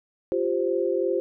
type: chord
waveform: sine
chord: F suspended second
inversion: none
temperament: equal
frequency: 349.2 / 392 / 523.3 Hz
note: F4 / G4 / C5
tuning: 0 / 0 / 0 cents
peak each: -26 dBFS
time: 0.32-1.2 s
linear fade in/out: 0 ms
effects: none